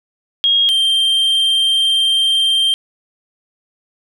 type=tone pair in turn; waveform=sine / triangle; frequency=3265 / 3161 Hz; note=G#7 / G7; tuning=-30 / +14 cents; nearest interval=minor second; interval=56 cents; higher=first; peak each=-10 dBFS; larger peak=neither; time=0.44-0.69 / 0.69-2.74 s; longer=second; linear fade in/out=0 ms; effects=none